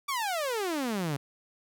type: exponential sweep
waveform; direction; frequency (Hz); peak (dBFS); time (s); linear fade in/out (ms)
sawtooth; down; 1174.7 to 134; -25; 0.08-1.17; 10
effects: none